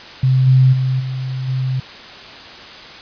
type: tone with level steps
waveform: sine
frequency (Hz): 130.3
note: C3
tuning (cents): -7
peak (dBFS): -10 / -7 / -14 / -20 / -16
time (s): 0.23-1.8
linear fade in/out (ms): 5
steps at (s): 0.46 / 0.72 / 0.99 / 1.47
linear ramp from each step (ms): 20
effects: white hiss -35 dBFS RMS until 3.01 s + resampled to 11025 Hz